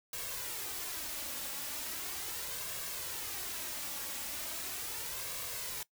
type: noise with flanger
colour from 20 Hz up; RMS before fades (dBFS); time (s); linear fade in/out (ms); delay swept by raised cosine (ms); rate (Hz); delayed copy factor
white; -40; 0.13-5.83; 2; 1.8 to 3.6; 0.38; +0.5
effects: noise-tail reverb RT60 0.1 s tail -20 dB re dry